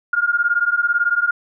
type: beating tone pair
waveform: sine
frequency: 1408 / 1426 Hz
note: F6 / F6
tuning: +14 / +36 cents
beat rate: 18 Hz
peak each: -18 dBFS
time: 0.13-1.31 s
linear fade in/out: 5 ms
effects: none